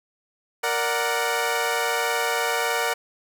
15% pulse chord, Bb augmented, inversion none, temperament equal, 466.2 / 587.3 / 740 Hz, Bb4 / D5 / F#5, 0 / 0 / 0 cents, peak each -19 / -22 / -20 dBFS, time 0.63-2.94 s, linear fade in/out 10 ms, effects none

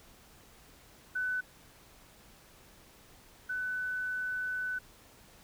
sine tone pair in turn, 1500 / 1500 Hz, F#6 / F#6, +23 / +23 cents, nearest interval unison, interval 0 cents, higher neither, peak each -30 / -32 dBFS, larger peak first, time 1.15-1.41 / 3.49-4.79 s, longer second, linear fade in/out 10 ms, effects pink hiss -58 dBFS RMS until 5.43 s

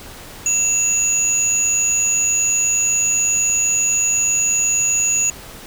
sine tone pair together, 2700 / 6804 Hz, E7 / G#8, +41 / +41 cents, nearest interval octave + major third, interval 1600 cents, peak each -22 / -13 dBFS, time 0.46-5.3 s, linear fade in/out 2 ms, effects tanh soft clip ceiling -12 dBFS + pink hiss -37 dBFS RMS until 5.66 s

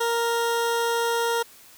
20% pulse tone, 466.2 Hz, A#4, in tune, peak -17 dBFS, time 0-1.43 s, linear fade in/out 10 ms, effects white hiss -50 dBFS RMS until 1.77 s

